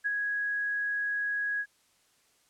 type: tone with ADSR envelope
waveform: sine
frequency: 1661.2 Hz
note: G#6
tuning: in tune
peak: -25 dBFS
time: 0.04-1.66 s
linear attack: 23 ms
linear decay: 26 ms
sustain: -3 dB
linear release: 59 ms
effects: white hiss -67 dBFS RMS until 2.49 s + low-pass 10000 Hz 12 dB/octave